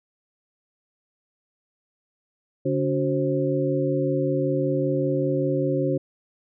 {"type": "tone cluster", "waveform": "sine", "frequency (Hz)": [143, 285.3, 370.5, 530], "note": ["D3", "C#4", "F#4", "C5"], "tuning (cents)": [-46, 50, 2, 22], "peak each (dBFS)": -26, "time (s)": [2.65, 5.98], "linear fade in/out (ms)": 10, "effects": []}